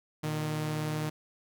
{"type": "tone pair together", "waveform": "sawtooth", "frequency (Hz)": [118.1, 153.56], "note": ["A#2", "D#3"], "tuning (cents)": [23, -22], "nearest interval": "perfect fourth", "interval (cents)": 455, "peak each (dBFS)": [-35, -27], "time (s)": [0.23, 1.1], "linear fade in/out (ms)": 10, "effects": []}